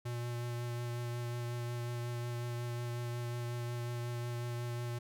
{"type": "tone with vibrato", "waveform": "square", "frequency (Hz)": 120, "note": "B2", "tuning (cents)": -49, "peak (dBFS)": -37, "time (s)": [0.05, 4.99], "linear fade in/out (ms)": 10, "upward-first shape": "triangle", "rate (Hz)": 5.5, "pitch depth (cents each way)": 17, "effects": []}